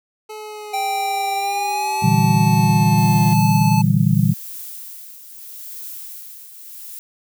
25% pulse linear sweep, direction down, 431 to 349.2 Hz, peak -27 dBFS, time 0.29-3.34 s, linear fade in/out 10 ms
square tone with pitch glide, 784 to 869.9 Hz, G5 to A5, 0 to -20 cents, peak -20 dBFS, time 0.73-3.82 s, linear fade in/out 10 ms, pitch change +180 cents, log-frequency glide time 1.35-2.07 s
sine chord, E half-diminished seventh, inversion second, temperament equal with one note detuned, 116.54 / 147.26 / 164.81 / 196 Hz, Bb2 / D3 / E3 / G3, 0 / +5 / 0 / 0 cents, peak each -18 dBFS, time 2.02-4.34 s, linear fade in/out 20 ms
violet noise with tremolo, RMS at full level -32 dBFS, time 2.98-6.99 s, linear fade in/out 0 ms, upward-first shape triangle, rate 0.78 Hz, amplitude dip 65%
effects none

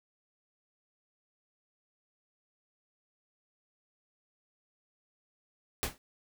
pink noise with exponential decay, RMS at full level -27 dBFS, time 5.83-5.98 s, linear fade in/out 0 ms, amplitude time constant 31 ms, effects none

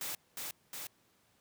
white noise with echo, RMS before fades -39 dBFS, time 0.01-0.15 s, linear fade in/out 2 ms, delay 360 ms, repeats 2, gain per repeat -2 dB, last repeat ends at 0.87 s, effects pink hiss -70 dBFS RMS until 1.4 s + high-pass 100 Hz 12 dB/octave

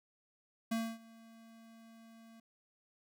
square tone with ADSR envelope, 226.6 Hz, A#3, 49 cents flat, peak -32 dBFS, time 0.71-2.4 s, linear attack 10 ms, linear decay 260 ms, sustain -24 dB, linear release 4 ms, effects none

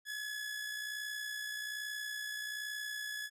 sawtooth tone with amplitude modulation, 1700 Hz, G#6, 40 cents sharp, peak -33 dBFS, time 0.05-3.3 s, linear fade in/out 50 ms, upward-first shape sine, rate 61.2 Hz, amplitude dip 45%, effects resampled to 32000 Hz

